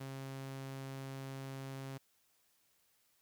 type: tone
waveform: sawtooth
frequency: 134.8 Hz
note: C#3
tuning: 48 cents flat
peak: -39 dBFS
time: 0-1.98 s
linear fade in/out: 10 ms
effects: white hiss -74 dBFS RMS until 3.21 s